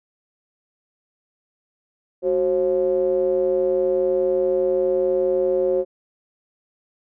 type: ring-modulated tone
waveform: triangle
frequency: 82.41 Hz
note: E2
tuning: in tune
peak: -12 dBFS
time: 2.22-5.85 s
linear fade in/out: 50 ms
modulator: 454 Hz
effects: none